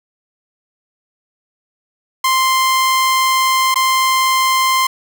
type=tone with dropouts; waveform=sawtooth; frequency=1046.5 Hz; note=C6; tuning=in tune; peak=-8 dBFS; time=2.24-4.87 s; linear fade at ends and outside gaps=5 ms; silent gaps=3.743-3.757 s; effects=none